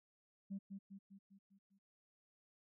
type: tone with echo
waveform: sine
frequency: 196 Hz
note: G3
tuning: in tune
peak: -40 dBFS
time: 0.5-0.59 s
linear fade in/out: 20 ms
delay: 200 ms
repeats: 6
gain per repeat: -5 dB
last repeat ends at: 1.79 s
effects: tanh soft clip ceiling -38 dBFS

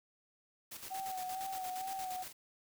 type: noise with tremolo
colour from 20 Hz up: white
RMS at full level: -46 dBFS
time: 0.71-2.33 s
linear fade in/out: 10 ms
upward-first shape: square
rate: 8.6 Hz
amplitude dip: 55%
type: tone with vibrato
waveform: sine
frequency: 754 Hz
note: F#5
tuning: 32 cents sharp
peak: -38 dBFS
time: 0.9-2.24 s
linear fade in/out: 20 ms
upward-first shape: sine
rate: 2.2 Hz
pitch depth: 41 cents each way
effects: none

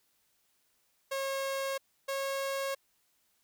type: tone pair in turn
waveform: sawtooth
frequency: 543 / 546 Hz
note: C#5 / C#5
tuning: -36 / -26 cents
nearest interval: unison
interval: 10 cents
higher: second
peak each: -28 dBFS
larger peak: neither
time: 1.11-1.78 / 2.08-2.75 s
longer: neither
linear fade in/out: 10 ms
effects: white hiss -73 dBFS RMS until 3.43 s

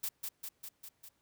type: noise with echo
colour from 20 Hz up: blue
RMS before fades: -36 dBFS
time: 0.03-0.09 s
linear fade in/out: 10 ms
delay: 200 ms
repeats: 5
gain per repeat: -3 dB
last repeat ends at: 1.09 s
effects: pink hiss -75 dBFS RMS until 1.21 s + high-pass 60 Hz 12 dB/octave

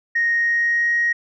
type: tone with pitch glide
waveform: sine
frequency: 1864.7 to 1882 Hz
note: A#6 to A#6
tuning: 0 to +16 cents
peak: -15 dBFS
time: 0.15-1.13 s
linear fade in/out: 10 ms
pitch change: +16 cents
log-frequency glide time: 0.32-0.93 s
effects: tanh soft clip ceiling -11 dBFS

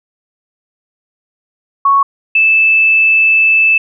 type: tone pair in turn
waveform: sine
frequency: 1108.7 / 2630 Hz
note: C#6 / E7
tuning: 0 / -5 cents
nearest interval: octave + minor third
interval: 1495 cents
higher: second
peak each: -6 dBFS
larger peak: neither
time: 1.85-2.03 / 2.35-3.78 s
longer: second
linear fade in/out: 5 ms
effects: none

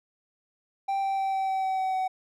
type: tone with pitch steps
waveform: triangle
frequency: 784 / 779.5 / 775 / 770.5 / 766.1 / 761.7 / 757.3 / 752.9 Hz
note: G5 / G5 / G5 / G5 / G5 / G5 / F#5 / F#5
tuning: 0 / -10 / -20 / -30 / -40 / -50 / +40 / +30 cents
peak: -23 dBFS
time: 0.88-2.08 s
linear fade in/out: 10 ms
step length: 150 ms
effects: none

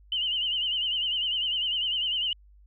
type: tone with vibrato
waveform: sine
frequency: 2962 Hz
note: F#7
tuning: 1 cent sharp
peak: -25 dBFS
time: 0.12-2.33 s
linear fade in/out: 2 ms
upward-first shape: sine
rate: 10 Hz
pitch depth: 88 cents each way
effects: added 50 Hz sine -52 dBFS peak until 2.66 s

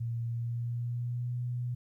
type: tone with pitch glide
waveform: sine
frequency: 116.7 to 122.5 Hz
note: A#2 to B2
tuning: +2 to -14 cents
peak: -31 dBFS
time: 0-1.75 s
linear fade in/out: 10 ms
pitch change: +84 cents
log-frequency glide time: 0.25-1.34 s
effects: 12-bit

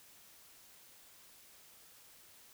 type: silence
effects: white hiss -60 dBFS RMS until 2.53 s

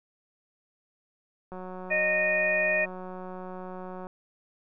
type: click train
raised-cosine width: 1 ms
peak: -27 dBFS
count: 470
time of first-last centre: 1.52-4.069 s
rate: 184 Hz
type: harmonic tone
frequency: 616 Hz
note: D#5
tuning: 17 cents flat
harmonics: 1 / 3 / 4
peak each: -27 / -27 / -27 dBFS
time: 1.9-2.86 s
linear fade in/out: 20 ms
effects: none

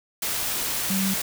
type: tone in noise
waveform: sine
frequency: 192.5 Hz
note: G3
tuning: 31 cents flat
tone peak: -23 dBFS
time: 0.9-1.14 s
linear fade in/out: 5 ms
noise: white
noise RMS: -27 dBFS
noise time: 0.22-1.22 s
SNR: +1 dB
effects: none

